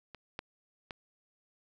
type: clicks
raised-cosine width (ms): 0.3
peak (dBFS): -30 / -21 / -24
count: 3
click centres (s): 0.147 / 0.391 / 0.908
effects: none